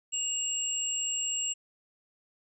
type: tone pair together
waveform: sine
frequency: 2827 / 7622 Hz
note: F7 / A#8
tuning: +20 / +38 cents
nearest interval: octave + perfect fourth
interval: 1718 cents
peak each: -34 / -30 dBFS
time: 0.12-1.54 s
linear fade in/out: 20 ms
effects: none